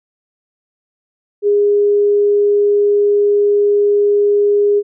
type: tone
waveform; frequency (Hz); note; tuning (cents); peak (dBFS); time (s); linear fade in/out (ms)
sine; 410; G#4; -22; -9; 1.42-4.83; 50
effects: none